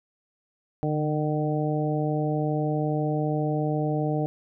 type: harmonic tone with a mistuned harmonic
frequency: 152.1 Hz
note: D#3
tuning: 39 cents flat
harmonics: 1 / 2 / 3 / 4 / 5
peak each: -26 / -29 / -31 / -32 / -33 dBFS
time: 0.83-4.26 s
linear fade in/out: 0 ms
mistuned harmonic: 1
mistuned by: -28 cents
effects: none